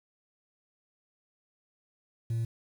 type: tone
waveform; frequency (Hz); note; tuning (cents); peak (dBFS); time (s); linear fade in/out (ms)
sine; 114.9; A#2; -25; -25; 2.3-2.45; 5
effects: tanh soft clip ceiling -27 dBFS + 9-bit